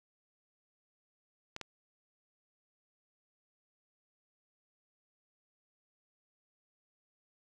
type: clicks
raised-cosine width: 0.2 ms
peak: -23 dBFS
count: 2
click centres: 1.564 / 1.613 s
effects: none